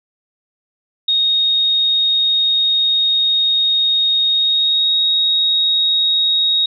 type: tone with pitch glide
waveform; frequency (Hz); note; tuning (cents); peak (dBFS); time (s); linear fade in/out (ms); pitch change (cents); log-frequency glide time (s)
sine; 3729 to 3768; A#7 to A#7; 0 to +18; -12; 1.08-6.66; 5; +18; 4.28-4.95
effects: none